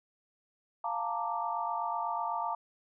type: chord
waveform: sine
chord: Bb major seventh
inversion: second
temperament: equal with one note detuned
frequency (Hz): 698.5 / 880 / 928 / 1174.7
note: F5 / A5 / Bb5 / D6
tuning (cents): 0 / 0 / -8 / 0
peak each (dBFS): -37 / -37 / -35 / -37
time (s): 0.84-2.55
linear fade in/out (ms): 5
effects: none